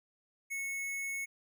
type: tone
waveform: square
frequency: 2199 Hz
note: C#7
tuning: 14 cents flat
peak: -36 dBFS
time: 0.5-1.26 s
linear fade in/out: 20 ms
effects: none